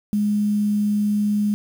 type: tone with quantisation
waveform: sine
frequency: 207.7 Hz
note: G#3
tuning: in tune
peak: -17 dBFS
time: 0.13-1.54 s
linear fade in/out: 0 ms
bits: 7
effects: none